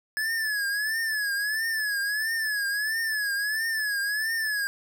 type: tone with vibrato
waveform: square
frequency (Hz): 1712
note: A6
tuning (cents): -48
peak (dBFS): -26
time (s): 0.17-4.67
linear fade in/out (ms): 0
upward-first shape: triangle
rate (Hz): 1.5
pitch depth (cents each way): 120
effects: none